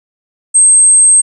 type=tone; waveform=sine; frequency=8372 Hz; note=C9; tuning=in tune; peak=-3 dBFS; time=0.54-1.22 s; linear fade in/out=20 ms; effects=none